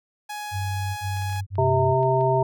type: tone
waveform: sawtooth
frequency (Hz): 836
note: G#5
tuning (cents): +11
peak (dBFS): -27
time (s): 0.29-1.41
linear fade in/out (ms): 10
type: tone bursts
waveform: sine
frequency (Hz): 97.4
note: G2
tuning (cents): -11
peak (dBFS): -25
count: 3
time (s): 0.51-1.962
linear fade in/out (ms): 50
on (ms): 460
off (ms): 36
type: clicks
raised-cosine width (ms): 0.3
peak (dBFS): -32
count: 8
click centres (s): 1.17 / 1.221 / 1.297 / 1.328 / 1.361 / 1.555 / 2.031 / 2.21
type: harmonic tone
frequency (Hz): 130.81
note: C3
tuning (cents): 0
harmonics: 1 / 3 / 5 / 7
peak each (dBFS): -23 / -23 / -23 / -23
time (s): 1.58-2.43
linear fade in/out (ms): 5
effects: none